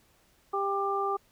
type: harmonic tone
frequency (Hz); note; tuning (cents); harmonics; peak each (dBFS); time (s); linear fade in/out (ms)
396.1; G4; +18; 1 / 2 / 3; -31 / -32 / -30; 0.53-1.17; 10
effects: pink hiss -65 dBFS RMS until 1.31 s